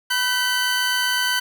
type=tone pair together; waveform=20% pulse; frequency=985 / 1521.4 Hz; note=B5 / F#6; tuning=-5 / +48 cents; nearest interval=minor sixth; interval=753 cents; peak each=-21 / -15 dBFS; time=0.1-1.4 s; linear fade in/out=10 ms; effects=none